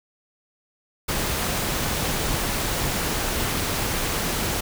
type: noise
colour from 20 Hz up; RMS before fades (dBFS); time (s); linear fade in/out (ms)
pink; -25; 1.08-4.61; 10
effects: none